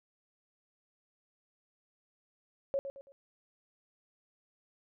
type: tone with echo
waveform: sine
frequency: 551 Hz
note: C#5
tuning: 11 cents flat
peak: -28 dBFS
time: 2.74-2.79 s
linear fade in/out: 0 ms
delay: 110 ms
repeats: 3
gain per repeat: -9 dB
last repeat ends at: 3.12 s
effects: none